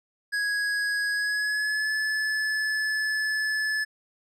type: tone with pitch glide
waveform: square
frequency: 1661.2 to 1728.7 Hz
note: G#6 to A6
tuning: 0 to -31 cents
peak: -25 dBFS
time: 0.32-3.85 s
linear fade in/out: 20 ms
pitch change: +69 cents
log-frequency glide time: 1.11-1.92 s
effects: low-pass 8000 Hz 12 dB/octave